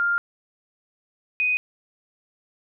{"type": "tone pair in turn", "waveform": "sine", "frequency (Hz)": [1400, 2495], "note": ["F6", "D#7"], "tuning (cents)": [4, 4], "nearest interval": "minor seventh", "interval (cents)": 1000, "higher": "second", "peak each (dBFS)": -19, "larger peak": "neither", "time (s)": [[0, 0.18], [1.4, 1.57]], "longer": "first", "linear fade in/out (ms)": 0, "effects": []}